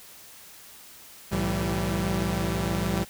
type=tone cluster; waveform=sawtooth; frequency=64.1 / 110.1 / 167.1 / 193.5 Hz; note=C2 / A2 / E3 / G3; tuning=-35 / +2 / +24 / -22 cents; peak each=-28 / -28 / -26 / -25 dBFS; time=1.31-3.05 s; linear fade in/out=20 ms; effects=white hiss -48 dBFS RMS until 3.09 s